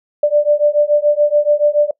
sine beating tone pair, 587.3 / 594.3 Hz, D5 / D5, 0 / +20 cents, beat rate 7 Hz, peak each -13 dBFS, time 0.23-1.91 s, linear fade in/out 5 ms, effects noise-tail reverb RT60 0.1 s tail -23 dB re dry

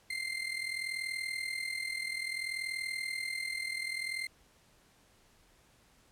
35% pulse tone with amplitude modulation, 2092 Hz, C7, 1 cent flat, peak -30 dBFS, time 0.1-4.27 s, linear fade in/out 5 ms, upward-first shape sine, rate 40.6 Hz, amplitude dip 70%, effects pink hiss -65 dBFS RMS until 6.11 s + low-pass 12000 Hz 12 dB/octave

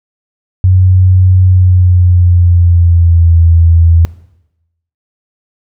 sine tone with pitch glide, 92.5 to 83.37 Hz, F#2 to E2, 0 to +20 cents, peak -3 dBFS, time 0.64-4.05 s, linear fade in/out 0 ms, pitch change -180 cents, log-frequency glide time 1.44-3.38 s, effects noise-tail reverb RT60 0.9 s tail -20 dB re dry

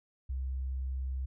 sine tone, 65.41 Hz, C2, in tune, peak -32 dBFS, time 0.29-1.26 s, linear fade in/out 10 ms, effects none

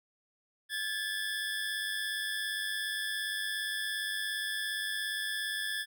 25% pulse tone pair together, 1635.7 / 1733 Hz, G#6 / A6, -27 / -27 cents, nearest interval minor second, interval 100 cents, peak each -35 / -30 dBFS, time 0.69-5.86 s, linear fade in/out 50 ms, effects none

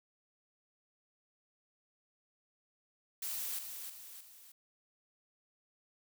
blue noise with echo, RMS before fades -39 dBFS, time 3.22-3.59 s, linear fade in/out 5 ms, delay 310 ms, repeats 3, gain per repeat -6 dB, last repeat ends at 4.52 s, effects none

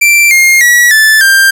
45% pulse tone with pitch steps, 2349 / 2129 / 1930.2 / 1749.6 / 1586 Hz, D7 / C7 / B6 / A6 / G6, 0 / +30 / -40 / -10 / +20 cents, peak -3 dBFS, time 0.01-1.51 s, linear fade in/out 10 ms, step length 300 ms, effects none

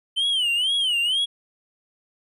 triangle tone with vibrato, 3036 Hz, F#7, 44 cents sharp, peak -18 dBFS, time 0.16-1.26 s, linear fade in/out 20 ms, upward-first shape sine, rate 2.1 Hz, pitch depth 160 cents each way, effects resampled to 32000 Hz

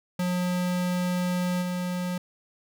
square tone with level steps, 179.6 Hz, F3, 49 cents sharp, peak -25 / -28 dBFS, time 0.19-2.18 s, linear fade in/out 5 ms, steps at 1.61 s, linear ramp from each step 20 ms, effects none

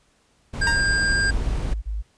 brown noise, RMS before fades -26 dBFS, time 0.53-1.74 s, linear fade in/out 10 ms
square tone, 1601 Hz, G6, 36 cents sharp, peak -20 dBFS, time 0.61-1.31 s, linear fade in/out 10 ms
sawtooth tone with exponential decay, 932.3 Hz, A#5, in tune, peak -17 dBFS, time 0.67-0.87 s, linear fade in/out 1 ms, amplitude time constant 42 ms
sine tone bursts, 52.3 Hz, G#1, 13 cents sharp, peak -24 dBFS, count 6, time 0.84-2.025 s, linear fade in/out 20 ms, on 170 ms, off 33 ms
effects pink hiss -62 dBFS RMS until 2.17 s + resampled to 22050 Hz

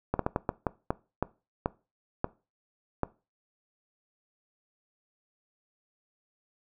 slowing click train, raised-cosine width 1 ms, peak -12 dBFS, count 11, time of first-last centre 0.14-3.033 s, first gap 53 ms, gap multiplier 1.35, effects noise-tail reverb RT60 0.3 s tail -20 dB re dry

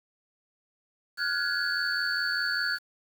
sine tone cluster, 1412 / 1497 / 1671 / 4473 Hz, F6 / F#6 / G#6 / C#8, +19 / +20 / +10 / +15 cents, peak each -31 dBFS, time 1.17-2.79 s, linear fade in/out 50 ms, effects tanh soft clip ceiling -17 dBFS + 8-bit

